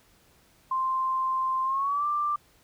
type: tone with pitch glide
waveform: sine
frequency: 1046.5 to 1181.5 Hz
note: C6 to D6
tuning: 0 to +10 cents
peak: -24 dBFS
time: 0.71-2.36 s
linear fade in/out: 5 ms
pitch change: +210 cents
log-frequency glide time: 1.64-2.06 s
effects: pink hiss -61 dBFS RMS until 2.63 s